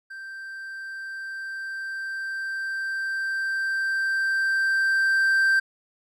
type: tone with level ramp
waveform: triangle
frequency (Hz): 1568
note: G6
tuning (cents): 0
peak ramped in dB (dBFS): -34 to -15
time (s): 0.1-5.6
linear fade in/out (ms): 10
effects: none